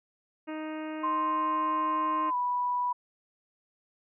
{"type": "harmonic tone", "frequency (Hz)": 311.1, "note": "D#4", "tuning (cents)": 0, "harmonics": [1, 2, 3, 4, 5, 6, 7, 8, 9], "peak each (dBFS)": [-35, -41, -45, -47, -49, -51, -52, -53, -54], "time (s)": [0.47, 2.31], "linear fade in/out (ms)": 20}
{"type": "tone with pitch glide", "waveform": "sine", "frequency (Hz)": [1048, 983.5], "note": ["C6", "B5"], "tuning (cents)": [2, -7], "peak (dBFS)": -26, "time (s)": [1.03, 2.93], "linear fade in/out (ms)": 10, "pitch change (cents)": -109, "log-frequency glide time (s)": [2.27, 2.35]}
{"effects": []}